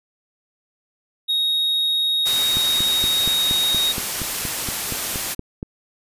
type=tone; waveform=triangle; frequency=3757 Hz; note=A#7; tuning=13 cents sharp; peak=-16 dBFS; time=1.28-3.93 s; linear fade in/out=20 ms
type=noise; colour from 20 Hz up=white; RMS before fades=-25 dBFS; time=2.25-5.35 s; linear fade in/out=20 ms
type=click train; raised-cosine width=3 ms; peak=-15 dBFS; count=14; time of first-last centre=2.57-5.629 s; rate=4.25 Hz
effects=resampled to 32000 Hz